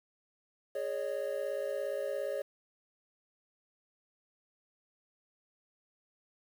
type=chord; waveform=triangle; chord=Ab suspended fourth; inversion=none; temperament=equal with one note detuned; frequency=415.3 / 554.4 / 611.6 Hz; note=Ab4 / Db5 / Eb5; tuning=0 / 0 / -30 cents; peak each=-38 / -33 / -37 dBFS; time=0.75-2.42 s; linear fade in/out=5 ms; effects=9-bit